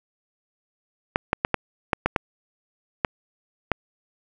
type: clicks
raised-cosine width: 0.5 ms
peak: -4 dBFS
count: 9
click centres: 1.159 / 1.331 / 1.449 / 1.543 / 1.932 / 2.06 / 2.162 / 3.048 / 3.717 s
effects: none